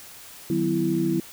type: tone cluster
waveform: sine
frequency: 153.6 / 187.2 / 249.2 / 331 Hz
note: D#3 / F#3 / B3 / E4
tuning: -22 / +20 / +16 / +7 cents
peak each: -29 / -27 / -29 / -23 dBFS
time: 0.5-1.2 s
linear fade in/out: 2 ms
effects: white hiss -44 dBFS RMS until 1.32 s